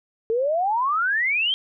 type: exponential sweep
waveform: sine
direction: up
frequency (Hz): 437.8 to 3240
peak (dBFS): -19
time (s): 0.3-1.54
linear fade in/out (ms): 0
effects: none